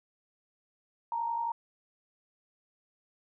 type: tone pair together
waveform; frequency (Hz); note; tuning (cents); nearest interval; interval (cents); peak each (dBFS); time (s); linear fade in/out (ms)
sine; 881 / 932.3; A5 / A#5; +2 / 0; minor second; 98; -39 / -30; 1.12-1.52; 2
effects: none